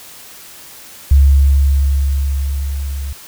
sine tone with level ramp, 69.3 Hz, C#2, in tune, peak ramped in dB -4 to -20 dBFS, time 1.11-3.13 s, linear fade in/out 5 ms, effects white hiss -37 dBFS RMS until 3.27 s

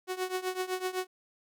sawtooth tone with tremolo, 370 Hz, F#4, in tune, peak -24 dBFS, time 0.07-1.07 s, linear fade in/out 50 ms, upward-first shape triangle, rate 7.9 Hz, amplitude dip 90%, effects none

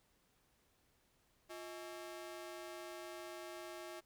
sawtooth ring-modulated tone, 492.3 Hz, B4, 6 cents flat, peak -40 dBFS, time 1.49-4.01 s, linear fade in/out 20 ms, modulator 141 Hz, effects pink hiss -75 dBFS RMS until 4.05 s

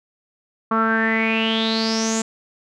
sawtooth tone with low-pass filter sweep, 223.2 Hz, A3, 25 cents sharp, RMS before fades -20 dBFS, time 0.71-2.22 s, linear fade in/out 5 ms, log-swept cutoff 1200 to 7400 Hz, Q 9.6, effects none

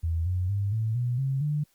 sine tone with pitch steps, 82.5 / 91.01 / 100.4 / 110.76 / 122.19 / 134.8 / 148.71 Hz, E2 / F#2 / G2 / A2 / B2 / C#3 / D3, +2 / -28 / +42 / +12 / -18 / -48 / +22 cents, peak -24 dBFS, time 0.03-1.64 s, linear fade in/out 10 ms, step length 230 ms, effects white hiss -67 dBFS RMS until 1.74 s + Opus 48 kbps

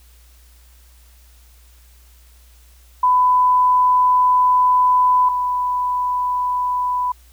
sine tone pair in turn, 1000 / 993.7 Hz, B5 / B5, +21 / +10 cents, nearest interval unison, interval 11 cents, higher first, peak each -11 / -17 dBFS, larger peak first, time 3.03-5.29 / 5.29-7.12 s, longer first, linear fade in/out 5 ms, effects added 60 Hz sine -46 dBFS peak until 7.32 s + white hiss -54 dBFS RMS until 7.32 s

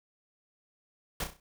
pink noise with echo, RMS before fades -33 dBFS, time 1.2-1.24 s, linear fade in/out 2 ms, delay 32 ms, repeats 5, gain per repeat -7 dB, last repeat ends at 1.4 s, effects none

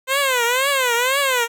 10% pulse tone with vibrato, 514 Hz, C5, 31 cents flat, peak -8 dBFS, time 0.07-1.48 s, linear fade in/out 50 ms, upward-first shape triangle, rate 2 Hz, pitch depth 190 cents each way, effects none

